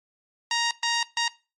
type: tone bursts at uneven times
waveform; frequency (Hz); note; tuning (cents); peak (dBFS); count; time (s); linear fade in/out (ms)
10% pulse; 936; A#5; +7; -14; 3; 0.51-0.71 / 0.83-1.03 / 1.17-1.28; 2
effects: noise-tail reverb RT60 0.3 s tail -20 dB re dry + MP3 48 kbps